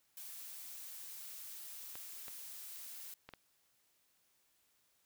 blue noise, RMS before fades -49 dBFS, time 0.17-3.14 s, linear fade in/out 2 ms
clicks, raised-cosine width 0.3 ms, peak -33 dBFS, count 4, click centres 1.955 / 2.282 / 3.29 / 3.337 s
effects white hiss -75 dBFS RMS until 5.05 s

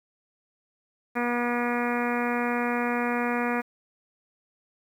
harmonic tone, 241.1 Hz, B3, 41 cents flat, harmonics 1 / 2 / 3 / 4 / 5 / 6 / 7 / 8 / 9 / 10, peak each -28 / -31 / -33 / -34 / -35 / -36 / -36 / -37 / -38 / -38 dBFS, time 1.15-3.62 s, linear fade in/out 20 ms, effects 9-bit

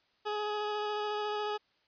20% pulse tone with vibrato, 420 Hz, G#4, 19 cents sharp, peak -27 dBFS, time 0.25-1.58 s, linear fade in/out 20 ms, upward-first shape square, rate 14 Hz, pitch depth 10 cents each way, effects white hiss -71 dBFS RMS until 1.87 s + resampled to 11025 Hz

